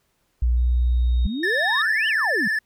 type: tone with pitch glide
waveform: sine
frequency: 60.1 to 60.87 Hz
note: B1 to B1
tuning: -46 to -24 cents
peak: -16 dBFS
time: 0.42-1.27 s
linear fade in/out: 5 ms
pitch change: +22 cents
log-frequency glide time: 0.56-0.61 s
type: tone with exponential growth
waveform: sine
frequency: 3729 Hz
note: A#7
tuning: in tune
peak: -23 dBFS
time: 0.57-1.82 s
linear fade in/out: 2 ms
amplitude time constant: 270 ms
type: exponential two-way sweep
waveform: sine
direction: up then down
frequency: 182.6 to 3107 to 182.6 Hz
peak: -24 dBFS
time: 1.25-2.48 s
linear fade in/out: 5 ms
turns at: 2.08 s
type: tone with vibrato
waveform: triangle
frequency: 1760 Hz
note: A6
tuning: in tune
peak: -18 dBFS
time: 1.43-2.59 s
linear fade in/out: 5 ms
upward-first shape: sine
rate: 20 Hz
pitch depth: 56 cents each way
effects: pink hiss -68 dBFS RMS until 2.65 s